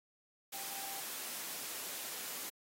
sine tone in noise, 784 Hz, G5, in tune, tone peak -50 dBFS, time 0.53-1.01 s, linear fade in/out 10 ms, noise white, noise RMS -43 dBFS, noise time 0.52-2.5 s, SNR -10 dB, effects high-pass 200 Hz 12 dB/octave + AAC 48 kbps

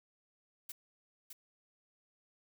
blue noise with echo, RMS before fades -44 dBFS, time 0.69-0.72 s, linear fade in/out 5 ms, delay 610 ms, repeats 1, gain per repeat -5 dB, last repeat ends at 1.33 s, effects none

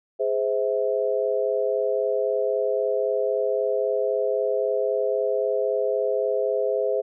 sine chord, Ab augmented, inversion none, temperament just, 415.3 / 519.1 / 648.9 Hz, Ab4 / C5 / E5, 0 / -14 / -27 cents, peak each -25 / -24 / -27 dBFS, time 0.19-7.02 s, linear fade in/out 20 ms, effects none

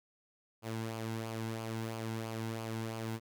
sawtooth tone with flanger, 112.4 Hz, A2, 37 cents sharp, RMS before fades -39 dBFS, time 0.62-3.2 s, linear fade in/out 50 ms, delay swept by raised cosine 0.52 to 1.72 ms, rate 3 Hz, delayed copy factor -0.5, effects none

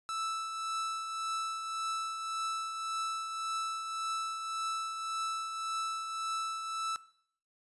45% pulse tone with tremolo, 1318.5 Hz, E6, in tune, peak -32 dBFS, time 0.09-6.96 s, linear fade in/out 0 ms, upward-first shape triangle, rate 1.8 Hz, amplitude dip 50%, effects noise-tail reverb RT60 0.6 s tail -18 dB re dry + resampled to 24000 Hz

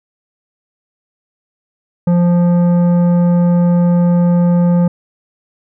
sine tone with tanh clipping, 174.61 Hz, F3, in tune, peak -10 dBFS, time 2.07-4.88 s, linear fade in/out 5 ms, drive 11 dB, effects none

